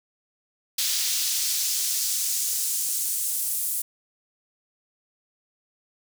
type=noise with high-pass filter sweep; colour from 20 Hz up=pink; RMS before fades=-26 dBFS; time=0.78-3.82 s; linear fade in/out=5 ms; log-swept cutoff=4100 to 10000 Hz; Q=1.2; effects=none